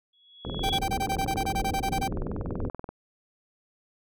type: tone with exponential growth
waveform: sine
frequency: 3356 Hz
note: G#7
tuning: 17 cents sharp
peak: -24 dBFS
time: 0.13-0.78 s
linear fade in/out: 5 ms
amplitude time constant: 140 ms
type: click train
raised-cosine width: 1 ms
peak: -22 dBFS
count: 52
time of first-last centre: 0.45-2.89 s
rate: 20.9 Hz
type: low-pass noise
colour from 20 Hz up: pink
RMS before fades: -32 dBFS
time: 0.46-2.69 s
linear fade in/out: 5 ms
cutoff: 510 Hz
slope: 48 dB/octave
type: tone bursts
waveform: 45% pulse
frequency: 780 Hz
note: G5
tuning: 9 cents flat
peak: -26 dBFS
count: 16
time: 0.63-2.079 s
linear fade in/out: 10 ms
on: 69 ms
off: 23 ms
effects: none